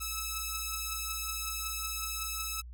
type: beating tone pair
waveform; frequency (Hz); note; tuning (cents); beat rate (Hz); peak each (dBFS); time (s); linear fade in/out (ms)
5% pulse; 1300 / 1305.4; E6 / E6; -24 / -17; 5.4; -24 / -28; 0-2.62; 20
effects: added 60 Hz sine -43 dBFS peak until 2.73 s